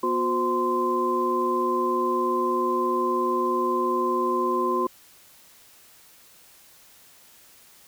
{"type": "tone cluster", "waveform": "sine", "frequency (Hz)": [244.7, 361.6, 517, 1036], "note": ["B3", "F#4", "C5", "C6"], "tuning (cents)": [-16, -40, -21, -17], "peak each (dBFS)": [-31, -25, -32, -24], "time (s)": [0.03, 4.87], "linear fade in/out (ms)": 5, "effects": ["white hiss -53 dBFS RMS until 7.87 s"]}